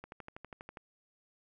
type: click train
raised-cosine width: 0.5 ms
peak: -30 dBFS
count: 10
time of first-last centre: 0.04-0.772 s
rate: 12.3 Hz
effects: none